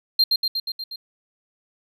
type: tone with echo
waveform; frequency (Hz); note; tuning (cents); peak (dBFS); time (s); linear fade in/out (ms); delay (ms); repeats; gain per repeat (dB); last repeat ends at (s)
triangle; 4186; C8; 0; -12; 0.19-0.24; 5; 120; 6; -3; 0.96
effects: none